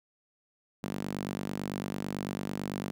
sawtooth tone with high-pass filter, 49 Hz, G1, in tune, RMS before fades -36 dBFS, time 0.83-2.91 s, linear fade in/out 0 ms, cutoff 200 Hz, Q 2.1, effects none

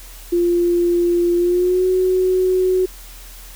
sine tone with pitch glide, 347.4 to 370.2 Hz, F4 to F#4, -9 to +1 cents, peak -13 dBFS, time 0.32-2.86 s, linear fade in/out 10 ms, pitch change +110 cents, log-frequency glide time 1.36-1.86 s, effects added 41 Hz sine -37 dBFS peak until 3.55 s + white hiss -41 dBFS RMS until 3.55 s

